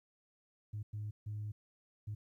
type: tone bursts at uneven times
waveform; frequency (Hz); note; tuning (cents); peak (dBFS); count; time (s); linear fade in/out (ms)
sine; 105.4; G#2; +26; -37; 4; 0.73-0.83 / 0.93-1.11 / 1.26-1.52 / 2.07-2.15; 10
effects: tanh soft clip ceiling -35 dBFS + 13-bit